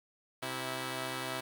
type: tone pair together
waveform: 5% pulse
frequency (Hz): 130 / 326.6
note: C3 / E4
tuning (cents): -11 / -16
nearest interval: octave + major third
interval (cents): 1595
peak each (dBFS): -27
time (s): 0.42-1.41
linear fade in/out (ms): 10
effects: 10-bit